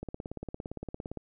click train, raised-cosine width 2 ms, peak -24 dBFS, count 21, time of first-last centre 0.03-1.173 s, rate 17.5 Hz, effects none

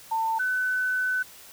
sine tone pair in turn, 896 / 1506.9 Hz, A5 / F#6, +31 / +31 cents, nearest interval major sixth, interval 900 cents, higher second, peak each -23 dBFS, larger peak neither, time 0.11-0.39 / 0.39-1.23 s, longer second, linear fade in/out 10 ms, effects white hiss -48 dBFS RMS until 1.52 s

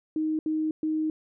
sine tone bursts at uneven times, 312.2 Hz, D#4, 6 cents sharp, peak -24 dBFS, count 3, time 0.16-0.39 / 0.46-0.71 / 0.83-1.1 s, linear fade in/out 2 ms, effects none

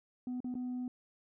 sine tone with dropouts, 249.7 Hz, B3, 19 cents sharp, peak -33 dBFS, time 0.27-0.88 s, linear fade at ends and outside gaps 2 ms, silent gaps 0.404-0.444 / 0.542-0.552 s, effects tanh soft clip ceiling -34 dBFS

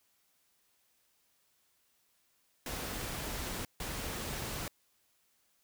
pink noise bursts at uneven times, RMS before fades -39 dBFS, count 2, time 2.66-3.65 / 3.8-4.68 s, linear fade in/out 2 ms, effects white hiss -73 dBFS RMS until 5.63 s

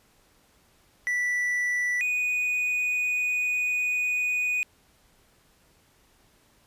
triangle tone pair in turn, 1966 / 2477 Hz, B6 / D#7, -8 / -8 cents, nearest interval major third, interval 400 cents, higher second, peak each -22 dBFS, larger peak neither, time 1.07-2.01 / 2.01-4.63 s, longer second, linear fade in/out 0 ms, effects pink hiss -62 dBFS RMS until 6.66 s + resampled to 32000 Hz

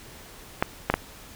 clicks, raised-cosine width 0.5 ms, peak -5 dBFS, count 3, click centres 0.625 / 0.9 / 0.94 s, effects pink hiss -46 dBFS RMS until 1.35 s

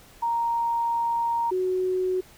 sine tone pair in turn, 932.3 / 370 Hz, A#5 / F#4, 0 / 0 cents, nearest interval octave + major third, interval 1600 cents, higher first, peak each -22 dBFS, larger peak neither, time 0.22-1.51 / 1.51-2.21 s, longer first, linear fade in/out 10 ms, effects pink hiss -52 dBFS RMS until 2.37 s

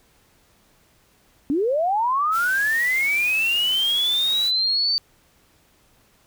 sine linear sweep, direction up, 262.9 to 4604 Hz, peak -18 dBFS, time 1.5-4.98 s, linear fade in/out 0 ms
white noise, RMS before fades -36 dBFS, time 2.31-4.52 s, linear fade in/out 50 ms
effects pink hiss -59 dBFS RMS until 6.26 s

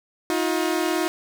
sawtooth tone pair together, 317.9 / 357.1 Hz, D#4 / F4, +37 / +39 cents, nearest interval major second, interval 202 cents, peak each -20 dBFS, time 0.3-1.08 s, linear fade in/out 0 ms, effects none

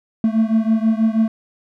triangle beating tone pair, 220 / 226.2 Hz, A3 / A3, 0 / +48 cents, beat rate 6.2 Hz, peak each -14 / -16 dBFS, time 0.24-1.28 s, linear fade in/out 2 ms, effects none

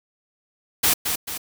white noise with echo, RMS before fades -18 dBFS, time 0.83-0.94 s, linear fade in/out 10 ms, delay 220 ms, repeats 2, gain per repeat -6 dB, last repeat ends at 1.38 s, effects none

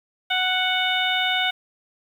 harmonic tone with a mistuned harmonic, 740 Hz, F#5, in tune, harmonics 1 / 2 / 3 / 4 / 5, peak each -26 / -26 / -26 / -26 / -26 dBFS, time 0.3-1.51 s, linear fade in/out 10 ms, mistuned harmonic 5, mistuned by -27 cents, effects 8-bit

